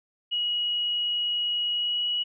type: tone with pitch glide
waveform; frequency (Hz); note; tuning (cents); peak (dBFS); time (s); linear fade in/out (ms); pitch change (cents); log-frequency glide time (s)
sine; 2905 to 2922; F#7 to F#7; -32 to -22; -24; 0.31-2.24; 20; +10; 1.74-2.06
effects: none